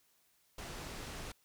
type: low-pass noise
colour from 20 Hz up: pink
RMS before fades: -45 dBFS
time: 0.58-1.32 s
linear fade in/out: 5 ms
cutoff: 8700 Hz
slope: 12 dB/octave
effects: white hiss -72 dBFS RMS until 1.44 s